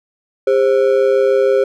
triangle ring-modulated tone, 466.2 Hz, A#4, in tune, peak -5 dBFS, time 0.47-1.64 s, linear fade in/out 5 ms, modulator 63.2 Hz, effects none

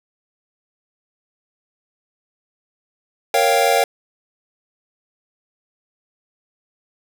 square chord, G half-diminished seventh, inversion first, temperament equal, 466.2 / 554.4 / 698.5 / 784 Hz, Bb4 / Db5 / F5 / G5, 0 / 0 / 0 / 0 cents, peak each -21 / -20 / -19 / -20 dBFS, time 3.34-3.84 s, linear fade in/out 2 ms, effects none

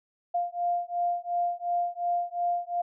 sine beating tone pair, 698.5 / 701.3 Hz, F5 / F5, 0 / +7 cents, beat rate 2.8 Hz, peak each -29 dBFS, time 0.34-2.82 s, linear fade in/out 10 ms, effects none

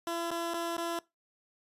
15% pulse tone with dropouts, 337.9 Hz, E4, 43 cents sharp, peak -26 dBFS, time 0.07-0.99 s, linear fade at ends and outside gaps 1 ms, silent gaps 0.306-0.313 / 0.537-0.542 / 0.767-0.78 s, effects noise-tail reverb RT60 0.2 s tail -21 dB re dry + resampled to 32000 Hz

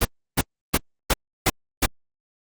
pink noise bursts, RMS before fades -18 dBFS, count 6, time 0.01-1.862 s, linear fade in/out 10 ms, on 42 ms, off 320 ms, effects Opus 32 kbps

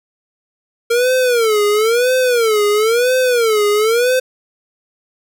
square tone with vibrato, 460.6 Hz, A#4, 21 cents flat, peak -12 dBFS, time 0.9-4.2 s, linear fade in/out 10 ms, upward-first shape sine, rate 0.99 Hz, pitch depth 190 cents each way, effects none

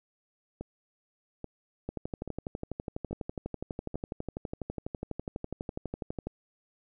two click trains, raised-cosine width 2 ms, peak -21 / -24 dBFS, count 54 / 5, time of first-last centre 1.89-6.27 / 0.61-3.943 s, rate 12.1 / 1.2 Hz, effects none

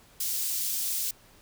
white high-pass noise, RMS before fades -30 dBFS, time 0.2-1.11 s, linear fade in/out 5 ms, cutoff 4600 Hz, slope 12 dB/octave, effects pink hiss -57 dBFS RMS until 1.41 s

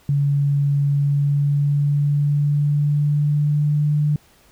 sine tone with pitch glide, 142.1 to 148.82 Hz, C#3 to D3, +43 to +23 cents, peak -15 dBFS, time 0.09-4.16 s, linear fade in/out 2 ms, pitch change +80 cents, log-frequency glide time 0.88-4 s, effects pink hiss -54 dBFS RMS until 4.51 s

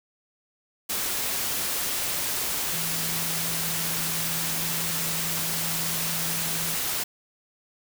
sine tone in noise, 164.81 Hz, E3, in tune, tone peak -36 dBFS, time 2.72-6.75 s, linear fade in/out 10 ms, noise white, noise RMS -28 dBFS, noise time 0.89-7.04 s, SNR -11 dB, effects none

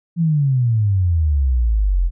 sine exponential sweep, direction down, 173.1 to 41.2 Hz, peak -13 dBFS, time 0.16-2.11 s, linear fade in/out 50 ms, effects none

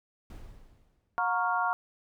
brown noise with exponential decay, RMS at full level -42 dBFS, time 0.3-1.36 s, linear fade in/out 2 ms, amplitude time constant 230 ms
sine chord, Gb major seventh, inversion none, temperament equal with one note detuned, 721 / 932.3 / 1108.7 / 1396.9 Hz, Gb5 / Bb5 / Db6 / F6, -45 / 0 / 0 / 0 cents, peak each -31 dBFS, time 1.18-1.73 s, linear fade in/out 0 ms
effects none

